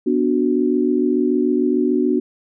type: chord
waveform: sine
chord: B minor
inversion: none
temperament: equal with one note detuned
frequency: 246.9 / 293.7 / 368.5 Hz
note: B3 / D4 / F#4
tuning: 0 / 0 / -7 cents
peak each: -19 dBFS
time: 0.06-2.2 s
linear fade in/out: 10 ms
effects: none